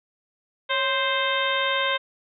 harmonic tone with a mistuned harmonic, 523.3 Hz, C5, in tune, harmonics 1 / 2 / 3 / 4 / 5 / 6 / 7, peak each -28 / -27 / -28 / -29 / -33 / -30 / -30 dBFS, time 0.69-1.98 s, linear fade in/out 20 ms, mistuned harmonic 1, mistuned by +87 cents, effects none

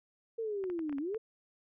sine linear two-way sweep, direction down then up, 462.9 to 270 to 462.9 Hz, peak -33 dBFS, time 0.38-1.18 s, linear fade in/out 10 ms, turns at 0.98 s
clicks, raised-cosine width 0.5 ms, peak -33 dBFS, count 7, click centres 0.64 / 0.7 / 0.792 / 0.895 / 0.927 / 0.984 / 1.146 s
effects none

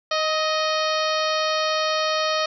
harmonic tone with a mistuned harmonic, 622.3 Hz, D#5, in tune, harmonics 1 / 2 / 3 / 4 / 5 / 6 / 7 / 8 / 9, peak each -24 / -25 / -31 / -32 / -32 / -33 / -30 / -36 / -35 dBFS, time 0.11-2.46 s, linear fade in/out 5 ms, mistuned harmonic 2, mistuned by +20 cents, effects none

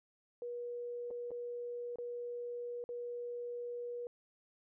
sine tone with dropouts, 481.7 Hz, B4, 43 cents flat, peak -39 dBFS, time 0.42-4.07 s, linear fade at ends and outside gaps 1 ms, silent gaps 1.105-1.11 / 1.307-1.315 / 1.958-1.985 / 2.84-2.89 s, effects none

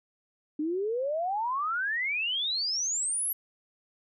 sine exponential sweep, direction up, 293.7 to 11800 Hz, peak -27 dBFS, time 0.59-3.33 s, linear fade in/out 5 ms, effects none

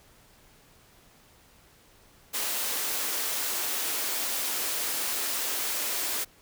white high-pass noise, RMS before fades -30 dBFS, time 2.33-6.25 s, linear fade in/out 20 ms, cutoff 260 Hz, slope 24 dB/octave, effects pink hiss -58 dBFS RMS until 6.41 s

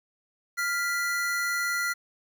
square tone pair together, 1396.9 / 1975.5 Hz, F6 / B6, 0 / 0 cents, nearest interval tritone, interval 600 cents, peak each -29 / -30 dBFS, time 0.57-1.94 s, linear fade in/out 20 ms, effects 10-bit

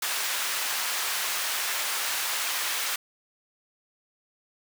pink high-pass noise, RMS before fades -29 dBFS, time 0.02-2.96 s, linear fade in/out 5 ms, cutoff 1200 Hz, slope 12 dB/octave, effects none

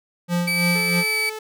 square tone with tremolo, 174.61 Hz, F3, in tune, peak -19 dBFS, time 0.28-1.04 s, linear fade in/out 50 ms, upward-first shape sine, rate 3.1 Hz, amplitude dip 65%
35% pulse tone with pitch glide, 2301 to 2286 Hz, D7 to D7, -36 to -47 cents, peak -18 dBFS, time 0.47-1.3 s, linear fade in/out 10 ms, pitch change -11 cents, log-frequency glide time 1.1-1.17 s
sawtooth tone, 434.5 Hz, A4, 22 cents flat, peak -26 dBFS, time 0.75-1.39 s, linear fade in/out 5 ms
effects none

